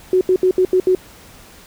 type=tone bursts at uneven times; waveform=sine; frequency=370 Hz; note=F#4; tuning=in tune; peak=-10 dBFS; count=6; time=0.13-0.21 / 0.29-0.36 / 0.43-0.51 / 0.58-0.65 / 0.73-0.8 / 0.87-0.95 s; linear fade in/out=2 ms; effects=pink hiss -43 dBFS RMS until 1.66 s